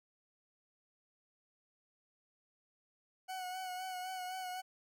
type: tone with vibrato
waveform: 40% pulse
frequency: 740 Hz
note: F#5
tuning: in tune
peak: -39 dBFS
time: 3.28-4.62 s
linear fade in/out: 20 ms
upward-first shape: sine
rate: 3.9 Hz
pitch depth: 31 cents each way
effects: none